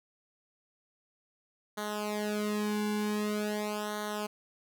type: tone with flanger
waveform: sawtooth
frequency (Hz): 209.9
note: G#3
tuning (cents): +19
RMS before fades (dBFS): -33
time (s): 1.77-4.27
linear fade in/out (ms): 10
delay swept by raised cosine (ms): 0.39 to 1.59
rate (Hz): 0.45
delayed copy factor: -0.95
effects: none